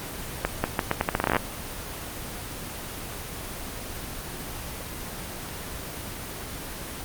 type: accelerating click train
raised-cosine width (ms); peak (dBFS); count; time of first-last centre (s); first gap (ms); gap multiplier
0.5; -6; 16; 0.45-1.367; 190; 0.8
effects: pink hiss -35 dBFS RMS until 7.04 s + Opus 24 kbps